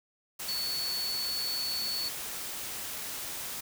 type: tone in noise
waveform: sine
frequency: 4435 Hz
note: C#8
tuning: in tune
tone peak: -31 dBFS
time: 0.48-2.09 s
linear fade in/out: 10 ms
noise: white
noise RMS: -38 dBFS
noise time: 0.39-3.61 s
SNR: +4 dB
effects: none